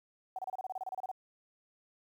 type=tone bursts; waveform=sine; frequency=752 Hz; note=F#5; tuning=28 cents sharp; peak=-35 dBFS; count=14; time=0.36-1.115 s; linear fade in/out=2 ms; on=27 ms; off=29 ms; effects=11-bit